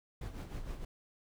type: noise with tremolo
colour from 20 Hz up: brown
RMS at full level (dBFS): -39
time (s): 0.21-0.85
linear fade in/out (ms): 5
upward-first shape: sine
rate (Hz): 6.5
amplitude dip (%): 60
effects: none